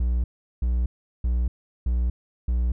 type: tone bursts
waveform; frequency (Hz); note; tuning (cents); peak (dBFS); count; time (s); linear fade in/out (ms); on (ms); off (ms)
triangle; 60.4; B1; -38; -18; 5; 0-2.72; 5; 240; 380
effects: none